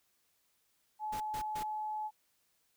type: tone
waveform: sine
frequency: 856 Hz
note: A5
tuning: 48 cents flat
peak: -35 dBFS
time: 0.99-2.11 s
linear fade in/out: 50 ms
type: noise bursts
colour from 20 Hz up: pink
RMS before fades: -45 dBFS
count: 3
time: 1.12-1.635 s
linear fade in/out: 10 ms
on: 85 ms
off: 130 ms
effects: white hiss -75 dBFS RMS until 2.76 s